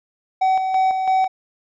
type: tone with tremolo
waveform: triangle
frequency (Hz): 757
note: F#5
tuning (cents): +39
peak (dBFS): -12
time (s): 0.41-1.28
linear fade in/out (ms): 10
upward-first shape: square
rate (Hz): 3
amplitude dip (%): 45
effects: resampled to 16000 Hz